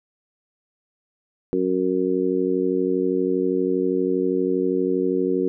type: harmonic tone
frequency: 92.5 Hz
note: F#2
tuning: in tune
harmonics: 2 / 3 / 4 / 5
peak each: -29 / -24 / -22 / -25 dBFS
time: 1.53-5.48 s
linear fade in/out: 0 ms
effects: none